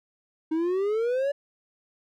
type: exponential sweep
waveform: triangle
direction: up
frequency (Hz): 311.1 to 578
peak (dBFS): -21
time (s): 0.51-1.32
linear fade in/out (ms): 10
effects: none